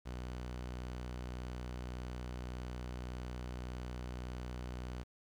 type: tone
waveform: sawtooth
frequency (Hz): 61.74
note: B1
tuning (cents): 0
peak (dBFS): -37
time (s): 0.05-5.04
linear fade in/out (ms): 20
effects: low-pass 7000 Hz 12 dB/octave + 11-bit